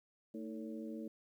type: harmonic tone with a mistuned harmonic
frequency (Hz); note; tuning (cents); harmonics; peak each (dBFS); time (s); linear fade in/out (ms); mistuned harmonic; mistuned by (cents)
112.1; A2; +33; 2 / 3 / 4 / 5; -44 / -46 / -51 / -53; 0.34-1.08; 5; 3; -97
effects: 12-bit